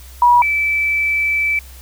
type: tone pair in turn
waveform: sine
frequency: 967 / 2316 Hz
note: B5 / D7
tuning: -37 / -25 cents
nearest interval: octave + minor third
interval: 1512 cents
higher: second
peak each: -7 / -14 dBFS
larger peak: first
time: 0.22-0.42 / 0.42-1.59 s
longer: second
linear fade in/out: 2 ms
effects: added 64 Hz sine -36 dBFS peak until 1.81 s + white hiss -43 dBFS RMS until 1.81 s